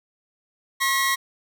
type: tone pair together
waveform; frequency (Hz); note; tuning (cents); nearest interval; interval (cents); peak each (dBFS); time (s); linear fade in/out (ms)
sawtooth; 1079 / 1922.6; C#6 / B6; -47 / -47; minor seventh; 1000; -19; 0.8-1.16; 20
effects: none